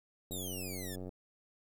click train, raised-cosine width 2 ms, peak -31 dBFS, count 73, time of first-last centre 0.31-1.092 s, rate 92.1 Hz
5% pulse exponential sweep, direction down, 3866 to 1700 Hz, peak -33 dBFS, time 0.31-0.96 s, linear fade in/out 10 ms
effects 11-bit

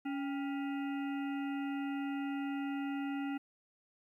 harmonic tone with a mistuned harmonic, 280 Hz, C#4, 18 cents sharp, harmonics 1 / 3 / 5 / 7 / 9 / 10, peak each -35 / -45 / -49 / -52 / -54 / -55 dBFS, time 0.05-3.38 s, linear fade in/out 10 ms, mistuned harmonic 3, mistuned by -94 cents, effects 12-bit

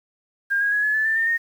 sine tone with pitch steps, 1609 / 1640.9 / 1673.5 / 1706.6 / 1740.5 / 1775 / 1810.2 / 1846.1 Hz, G6 / G#6 / G#6 / G#6 / A6 / A6 / A6 / A#6, +45 / -21 / +13 / +47 / -19 / +15 / +49 / -17 cents, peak -18 dBFS, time 0.5-1.38 s, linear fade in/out 20 ms, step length 110 ms, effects 8-bit

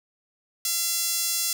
sawtooth tone with high-pass filter, 680 Hz, F5, 46 cents flat, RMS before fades -26 dBFS, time 0.65-1.53 s, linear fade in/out 2 ms, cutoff 5900 Hz, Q 1, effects none

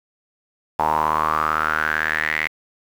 sawtooth tone with band-pass filter sweep, 77.78 Hz, D#2, in tune, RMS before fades -21 dBFS, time 0.79-2.48 s, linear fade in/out 0 ms, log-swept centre 880 to 2100 Hz, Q 7.2, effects 7-bit

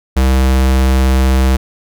square tone, 65.41 Hz, C2, in tune, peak -9 dBFS, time 0.16-1.57 s, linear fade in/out 10 ms, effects none

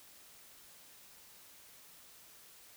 silence, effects white hiss -58 dBFS RMS until 2.76 s

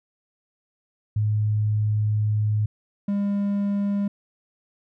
sine / triangle tone pair in turn, 106.3 / 201.5 Hz, G#2 / G3, +41 / +48 cents, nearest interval major seventh, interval 1107 cents, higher second, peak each -19 dBFS, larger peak neither, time 1.16-2.66 / 3.08-4.08 s, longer first, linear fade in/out 5 ms, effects none

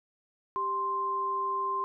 sine tone pair together, 392 / 1046.5 Hz, G4 / C6, 0 / 0 cents, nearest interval octave + perfect fourth, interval 1700 cents, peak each -38 / -28 dBFS, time 0.56-1.84 s, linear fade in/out 0 ms, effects none

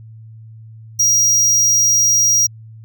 square tone, 5720 Hz, F8, 41 cents sharp, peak -11 dBFS, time 0.99-2.47 s, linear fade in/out 10 ms, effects added 111 Hz sine -35 dBFS peak until 2.84 s

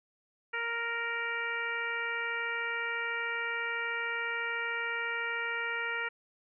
harmonic tone, 466.2 Hz, A#4, in tune, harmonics 1 / 2 / 3 / 4 / 5 / 6, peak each -42 / -42 / -36 / -36 / -38 / -45 dBFS, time 0.53-6.09 s, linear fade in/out 10 ms, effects none

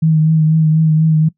sine tone with vibrato, 157.7 Hz, D#3, 24 cents sharp, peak -8 dBFS, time 0.02-1.29 s, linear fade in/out 10 ms, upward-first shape triangle, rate 4.1 Hz, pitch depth 33 cents each way, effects noise-tail reverb RT60 0.1 s tail -20 dB re dry

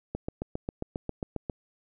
click train, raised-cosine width 2 ms, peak -18 dBFS, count 11, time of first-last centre 0.15-1.498 s, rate 7.42 Hz, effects none

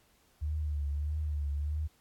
sine tone with vibrato, 74.1 Hz, D2, 16 cents sharp, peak -30 dBFS, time 0.41-1.88 s, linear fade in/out 20 ms, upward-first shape triangle, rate 1.6 Hz, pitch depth 75 cents each way, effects pink hiss -67 dBFS RMS until 2 s + AAC 64 kbps

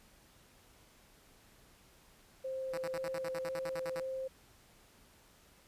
sine tone with vibrato, 523.3 Hz, C5, in tune, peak -36 dBFS, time 2.44-4.28 s, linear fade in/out 10 ms, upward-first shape square, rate 1.9 Hz, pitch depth 9 cents each way
5% pulse tone bursts, 164.5 Hz, E3, 3 cents flat, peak -30 dBFS, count 13, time 2.73-3.999 s, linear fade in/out 2 ms, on 45 ms, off 57 ms
effects pink hiss -63 dBFS RMS until 5.67 s + resampled to 32000 Hz

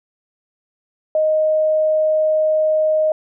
sine tone, 622.3 Hz, D#5, in tune, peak -13 dBFS, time 1.15-3.12 s, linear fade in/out 2 ms, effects none

